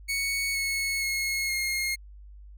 sawtooth tone with pitch steps, 2221 / 2194 / 2168 / 2142 Hz, C#7 / C#7 / C#7 / C7, +3 / -18 / -39 / +40 cents, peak -23 dBFS, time 0.08-1.96 s, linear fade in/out 20 ms, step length 470 ms, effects added 50 Hz sine -44 dBFS peak until 2.57 s

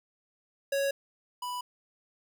square tone pair in turn, 554.4 / 987.8 Hz, C#5 / B5, 0 / 0 cents, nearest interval minor seventh, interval 1000 cents, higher second, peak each -27 / -34 dBFS, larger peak first, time 0.72-0.91 / 1.42-1.61 s, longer neither, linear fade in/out 5 ms, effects 11-bit

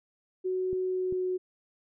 sine tone with pitch glide, 371 to 367.8 Hz, F#4 to F#4, +5 to -10 cents, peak -27 dBFS, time 0.44-1.38 s, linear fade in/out 20 ms, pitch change -15 cents, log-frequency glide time 0.85-1.25 s
clicks, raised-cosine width 3 ms, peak -28 dBFS, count 2, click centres 0.73 / 1.125 s
effects none

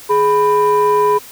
sine tone pair together, 417.7 / 991 Hz, G#4 / B5, +10 / +6 cents, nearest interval octave + minor third, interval 1496 cents, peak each -11 dBFS, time 0.09-1.19 s, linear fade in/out 20 ms, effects tanh soft clip ceiling -6 dBFS + white hiss -37 dBFS RMS until 1.31 s

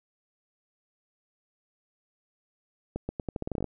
accelerating click train, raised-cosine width 2 ms, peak -18 dBFS, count 13, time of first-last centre 2.96-3.643 s, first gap 130 ms, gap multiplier 0.83, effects none

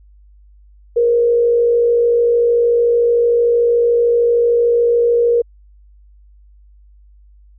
sine tone with frequency modulation, 472.9 Hz, A#4, 25 cents sharp, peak -10 dBFS, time 0.96-5.42 s, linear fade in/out 10 ms, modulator 53.4 Hz, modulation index 0.33, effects added 50 Hz sine -43 dBFS peak until 7.58 s

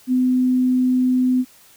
sine tone, 253.8 Hz, B3, 47 cents sharp, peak -14 dBFS, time 0.07-1.45 s, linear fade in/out 50 ms, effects white hiss -50 dBFS RMS until 1.76 s

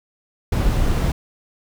brown noise, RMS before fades -18 dBFS, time 0.52-1.12 s, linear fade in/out 5 ms, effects none

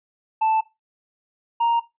triangle tone pair in turn, 880 / 932.8 Hz, A5 / A#5, 0 / +1 cents, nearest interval minor second, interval 101 cents, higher second, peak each -15 dBFS, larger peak neither, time 0.41-0.61 / 1.6-1.8 s, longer neither, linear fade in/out 10 ms, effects noise-tail reverb RT60 0.2 s tail -17 dB re dry + resampled to 8000 Hz

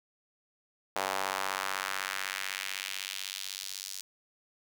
sawtooth tone with high-pass filter sweep, 96 Hz, G2, 36 cents flat, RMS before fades -36 dBFS, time 0.96-4.01 s, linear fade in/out 0 ms, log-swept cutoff 730 to 5300 Hz, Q 1.4, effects none

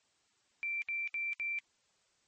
sine tone bursts, 2349 Hz, D7, in tune, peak -33 dBFS, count 4, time 0.63-1.588 s, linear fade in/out 0 ms, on 190 ms, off 66 ms, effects white hiss -73 dBFS RMS until 2.27 s + MP3 32 kbps

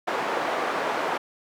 white band-pass noise, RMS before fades -27 dBFS, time 0.07-1.18 s, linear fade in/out 10 ms, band 390 to 1100 Hz, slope 12 dB/octave, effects none

